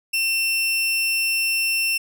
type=tone; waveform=sawtooth; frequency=2700 Hz; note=E7; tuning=41 cents sharp; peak=-16 dBFS; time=0.13-1.98 s; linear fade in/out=10 ms; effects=none